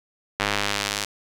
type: tone with band-pass filter sweep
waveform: square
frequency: 51 Hz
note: G#1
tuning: 31 cents flat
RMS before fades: -26 dBFS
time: 0.39-1.05 s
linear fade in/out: 5 ms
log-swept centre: 2200 to 5700 Hz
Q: 0.72
effects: 7-bit